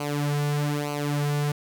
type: tone with flanger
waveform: sawtooth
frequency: 146.1 Hz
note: D3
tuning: 9 cents flat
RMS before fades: -26 dBFS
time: 0-1.52 s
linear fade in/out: 5 ms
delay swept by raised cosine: 0.56 to 3.76 ms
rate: 1.1 Hz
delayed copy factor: -0.75
effects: none